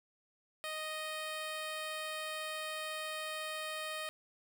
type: tone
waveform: 10% pulse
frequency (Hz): 622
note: D#5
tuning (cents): -1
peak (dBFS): -30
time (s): 0.64-4.09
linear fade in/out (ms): 0
effects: none